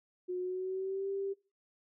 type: tone with pitch glide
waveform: sine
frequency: 362.6 to 393.1 Hz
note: F#4 to G4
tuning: -35 to +5 cents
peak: -33 dBFS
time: 0.28-1.34 s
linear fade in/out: 20 ms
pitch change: +140 cents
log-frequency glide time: 0.39-1.09 s
effects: noise-tail reverb RT60 0.3 s tail -21 dB re dry